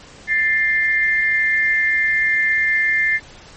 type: tone pair together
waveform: sine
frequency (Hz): 1766.7 / 2101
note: A6 / C7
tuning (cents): +7 / +7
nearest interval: minor third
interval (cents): 300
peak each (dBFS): -17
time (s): 0.27-3.2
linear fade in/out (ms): 50
effects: pink hiss -42 dBFS RMS until 3.56 s + MP3 32 kbps